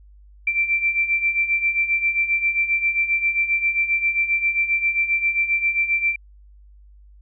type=beating tone pair; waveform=sine; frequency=2343 / 2350.5 Hz; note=D7 / D7; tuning=-5 / +1 cents; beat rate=7.5 Hz; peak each=-24 / -19 dBFS; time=0.47-6.16 s; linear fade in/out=5 ms; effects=added 50 Hz sine -45 dBFS peak until 7.21 s